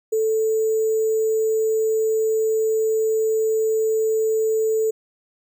sine tone with sample-and-hold, 440 Hz, A4, in tune, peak -17 dBFS, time 0.12-4.91 s, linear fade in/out 10 ms, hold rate 7350 Hz, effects none

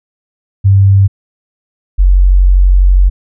sine tone pair in turn, 98 / 46.12 Hz, G2 / F#1, 0 / -5 cents, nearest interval octave + minor second, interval 1305 cents, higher first, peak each -3 dBFS, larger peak neither, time 0.64-1.08 / 1.98-3.1 s, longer second, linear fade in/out 20 ms, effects none

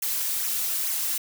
blue noise with flanger, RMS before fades -27 dBFS, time 0.02-1.18 s, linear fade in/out 5 ms, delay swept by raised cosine 0.22 to 5.62 ms, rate 2.3 Hz, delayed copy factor -0.8, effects none

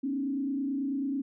sine tone with frequency modulation, 274 Hz, C#4, 20 cents flat, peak -28 dBFS, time 0.03-1.22 s, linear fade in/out 10 ms, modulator 29.2 Hz, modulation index 0.76, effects none

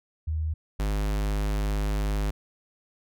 sine / square tone pair in turn, 78.6 / 51.21 Hz, D#2 / G#1, +18 / -24 cents, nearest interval perfect fifth, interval 742 cents, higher first, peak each -25 dBFS, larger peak neither, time 0.27-0.54 / 0.79-2.31 s, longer second, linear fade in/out 10 ms, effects none

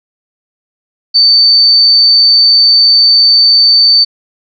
sine tone, 4557 Hz, C#8, 47 cents sharp, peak -3 dBFS, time 1.14-4.05 s, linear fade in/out 20 ms, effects none

